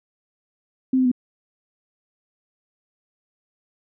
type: tone with pitch steps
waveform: sine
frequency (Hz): 260.3 / 257.2 / 248.9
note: C4 / C4 / B3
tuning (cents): -9 / -30 / +14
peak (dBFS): -15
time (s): 0.93-1.116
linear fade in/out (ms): 5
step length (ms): 62
effects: none